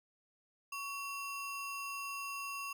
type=ring-modulated tone; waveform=square; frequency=1921 Hz; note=B6; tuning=48 cents flat; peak=-37 dBFS; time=0.72-2.73 s; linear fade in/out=5 ms; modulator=805 Hz; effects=none